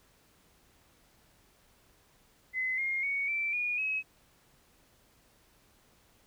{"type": "tone with pitch steps", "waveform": "sine", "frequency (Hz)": [2036, 2131, 2231, 2335, 2444, 2558], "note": ["C7", "C7", "C#7", "D7", "D#7", "D#7"], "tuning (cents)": [-48, 31, 11, -11, -32, 47], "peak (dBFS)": -29, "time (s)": [2.53, 4.03], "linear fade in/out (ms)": 50, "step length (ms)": 250, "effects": ["pink hiss -65 dBFS RMS until 6.26 s"]}